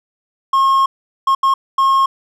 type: tone bursts at uneven times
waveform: triangle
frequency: 1079 Hz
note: C#6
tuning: 47 cents flat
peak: -8 dBFS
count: 4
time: 0.53-0.86 / 1.27-1.35 / 1.43-1.54 / 1.78-2.06 s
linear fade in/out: 5 ms
effects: none

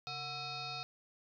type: tone with frequency modulation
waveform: sine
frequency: 2528 Hz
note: D#7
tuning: 27 cents sharp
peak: -39 dBFS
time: 0.07-0.83 s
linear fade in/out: 0 ms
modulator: 598 Hz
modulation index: 3.9
effects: none

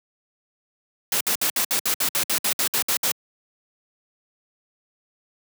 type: noise bursts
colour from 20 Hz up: white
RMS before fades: -22 dBFS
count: 14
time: 1.12-3.117 s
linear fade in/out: 2 ms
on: 86 ms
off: 61 ms
effects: high-pass 150 Hz 12 dB/octave

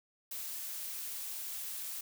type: noise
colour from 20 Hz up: blue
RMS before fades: -41 dBFS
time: 0.31-2.01 s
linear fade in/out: 5 ms
effects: none

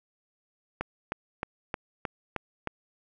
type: click train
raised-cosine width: 0.5 ms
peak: -15 dBFS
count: 7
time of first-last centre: 0.81-2.673 s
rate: 3.22 Hz
effects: none

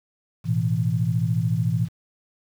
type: chord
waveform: sine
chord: A suspended second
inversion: none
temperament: just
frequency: 110 / 123.75 / 165 Hz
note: A2 / B2 / E3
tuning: 0 / +4 / +2 cents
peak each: -24 dBFS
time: 0.44-1.89 s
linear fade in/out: 50 ms
effects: 8-bit

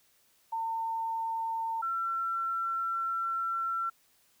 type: tone pair in turn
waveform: sine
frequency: 905 / 1351.7 Hz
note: A5 / E6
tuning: +48 / +43 cents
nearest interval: perfect fifth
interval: 695 cents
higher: second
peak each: -30 / -29 dBFS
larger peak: second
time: 0.52-1.82 / 1.82-3.9 s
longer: second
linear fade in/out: 10 ms
effects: white hiss -67 dBFS RMS until 4.4 s

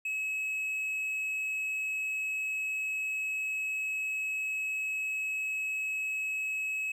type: tone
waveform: triangle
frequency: 2571 Hz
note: E7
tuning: 44 cents flat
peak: -29 dBFS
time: 0.05-6.92 s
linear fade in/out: 5 ms
effects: none

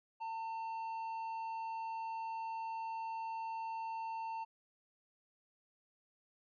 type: tone with tanh clipping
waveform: sine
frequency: 900 Hz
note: A5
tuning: 39 cents sharp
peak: -40 dBFS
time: 0.2-4.45 s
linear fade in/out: 20 ms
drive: 6 dB
effects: none

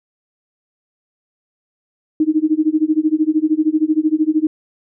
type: tone with tremolo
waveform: sine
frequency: 311.1 Hz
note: D#4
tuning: in tune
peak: -9 dBFS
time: 2.2-4.47 s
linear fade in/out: 2 ms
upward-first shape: sine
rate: 13 Hz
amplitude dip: 95%
effects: none

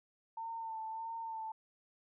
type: tone with vibrato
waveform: sine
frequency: 898 Hz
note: A5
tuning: 35 cents sharp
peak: -39 dBFS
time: 0.37-1.52 s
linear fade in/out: 5 ms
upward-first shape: sine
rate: 1.6 Hz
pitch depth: 30 cents each way
effects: none

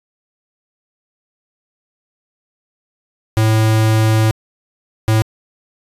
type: tone bursts at uneven times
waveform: square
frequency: 110 Hz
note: A2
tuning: in tune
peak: -11 dBFS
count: 2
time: 3.37-4.31 / 5.08-5.22 s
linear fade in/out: 0 ms
effects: resampled to 32000 Hz

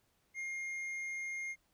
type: tone with tanh clipping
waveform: triangle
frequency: 2127 Hz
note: C7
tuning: 28 cents sharp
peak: -39 dBFS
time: 0.34-1.56 s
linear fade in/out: 50 ms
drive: 10 dB
effects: pink hiss -75 dBFS RMS until 1.73 s

